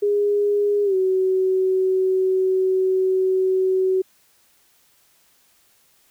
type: tone with pitch glide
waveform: sine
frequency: 410 to 376 Hz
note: G#4 to F#4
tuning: -22 to +28 cents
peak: -16 dBFS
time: 0.02-4.02 s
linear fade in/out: 10 ms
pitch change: -150 cents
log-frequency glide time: 0.84-0.95 s
effects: white hiss -59 dBFS RMS until 6.1 s